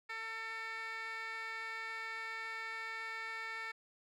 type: tone with band-pass filter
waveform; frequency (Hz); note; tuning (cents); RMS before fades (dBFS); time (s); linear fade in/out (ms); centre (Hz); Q
15% pulse; 448.2; A4; +32; -43; 0.09-3.72; 10; 2200; 2.7
effects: none